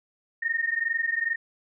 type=tone pair together; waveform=sine; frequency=1829 / 1851.3 Hz; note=A#6 / A#6; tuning=-33 / -12 cents; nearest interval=unison; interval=21 cents; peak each=-27 dBFS; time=0.42-1.36 s; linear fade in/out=10 ms; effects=none